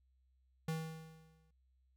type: tone with exponential decay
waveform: square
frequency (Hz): 160.4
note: E3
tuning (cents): -47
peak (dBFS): -35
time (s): 0.68-1.51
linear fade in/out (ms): 5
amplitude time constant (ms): 180
effects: added 64 Hz sine -70 dBFS peak until 1.96 s